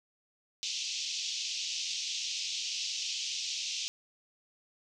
white band-pass noise, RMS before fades -36 dBFS, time 0.63-3.88 s, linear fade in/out 0 ms, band 2600 to 6400 Hz, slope 48 dB/octave, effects none

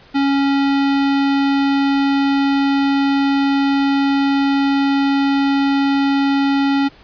square tone, 277.2 Hz, C#4, in tune, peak -14 dBFS, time 0.14-6.89 s, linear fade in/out 20 ms, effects pink hiss -46 dBFS RMS until 7.03 s + resampled to 11025 Hz

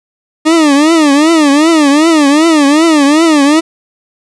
40% pulse tone with vibrato, 304.5 Hz, D#4, 37 cents flat, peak -4 dBFS, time 0.45-3.61 s, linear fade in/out 20 ms, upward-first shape triangle, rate 2.6 Hz, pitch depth 190 cents each way, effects resampled to 22050 Hz + 7-bit

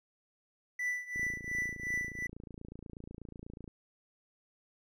triangle tone with tremolo, 1978 Hz, B6, 2 cents sharp, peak -28 dBFS, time 0.79-2.27 s, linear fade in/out 5 ms, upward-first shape triangle, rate 2.8 Hz, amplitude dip 90%
click train, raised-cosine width 3 ms, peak -33 dBFS, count 72, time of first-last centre 1.16-3.678 s, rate 28.2 Hz
effects none

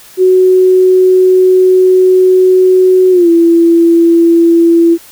sine tone with pitch glide, 370.9 to 336.2 Hz, F#4 to E4, +4 to +34 cents, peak -3 dBFS, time 0.17-4.98 s, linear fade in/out 50 ms, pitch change -170 cents, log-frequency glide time 3.11-3.29 s, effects white hiss -37 dBFS RMS until 5.11 s

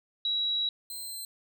sine / 10% pulse tone pair in turn, 3883 / 4114 Hz, B7 / C8, -30 / -30 cents, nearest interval minor second, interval 100 cents, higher second, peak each -26 / -30 dBFS, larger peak first, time 0.25-0.69 / 0.9-1.25 s, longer first, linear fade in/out 2 ms, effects none

